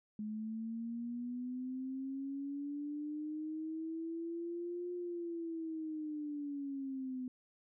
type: linear two-way sweep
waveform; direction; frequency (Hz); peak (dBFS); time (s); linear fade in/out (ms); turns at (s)
sine; up then down; 211 to 355.2 to 251.6; -38; 0.19-7.28; 2; 4.93
effects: none